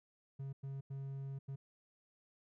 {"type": "tone bursts at uneven times", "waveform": "triangle", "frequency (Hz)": 136.6, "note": "C#3", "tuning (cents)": -25, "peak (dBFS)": -39, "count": 4, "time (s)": [[0.39, 0.53], [0.63, 0.81], [0.9, 1.39], [1.48, 1.56]], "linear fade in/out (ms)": 10, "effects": []}